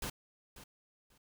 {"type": "noise with echo", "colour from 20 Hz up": "pink", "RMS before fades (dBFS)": -39, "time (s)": [0.02, 0.1], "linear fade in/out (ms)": 5, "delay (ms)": 540, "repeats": 2, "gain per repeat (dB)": -14, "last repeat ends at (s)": 1.18, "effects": []}